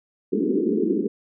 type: band-pass noise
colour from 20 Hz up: white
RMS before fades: -22 dBFS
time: 0.32-1.08 s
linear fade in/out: 10 ms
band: 190 to 440 Hz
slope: 96 dB/octave
effects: none